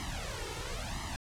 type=noise with flanger; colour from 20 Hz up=pink; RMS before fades=-38 dBFS; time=0-1.16 s; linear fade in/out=0 ms; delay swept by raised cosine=0.98 to 2.28 ms; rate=0.98 Hz; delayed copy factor=+0.95; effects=low-pass 8000 Hz 12 dB/octave